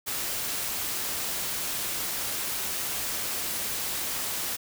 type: noise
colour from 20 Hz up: white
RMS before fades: -31 dBFS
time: 0.06-4.57 s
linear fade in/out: 20 ms
effects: none